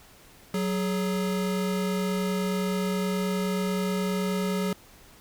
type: tone pair together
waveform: square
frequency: 186.51 / 418.7 Hz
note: F#3 / G#4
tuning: +14 / +14 cents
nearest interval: octave + major second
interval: 1400 cents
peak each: -27 / -32 dBFS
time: 0.54-4.73 s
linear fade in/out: 2 ms
effects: pink hiss -53 dBFS RMS until 5.2 s